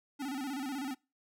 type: tone with vibrato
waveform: square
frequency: 272.3 Hz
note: C#4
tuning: 31 cents flat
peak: -36 dBFS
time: 0.19-0.95 s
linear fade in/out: 20 ms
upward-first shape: square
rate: 16 Hz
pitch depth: 100 cents each way
effects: noise-tail reverb RT60 0.3 s tail -25 dB re dry